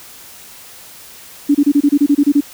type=tone bursts; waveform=sine; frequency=287.6 Hz; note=D4; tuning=36 cents flat; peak=-7 dBFS; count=11; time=1.49-2.408 s; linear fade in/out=10 ms; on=58 ms; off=28 ms; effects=white hiss -38 dBFS RMS until 2.53 s

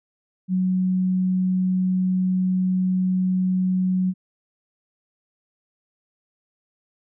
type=tone; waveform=sine; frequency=185 Hz; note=F#3; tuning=in tune; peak=-18 dBFS; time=0.48-4.14 s; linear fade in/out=50 ms; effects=none

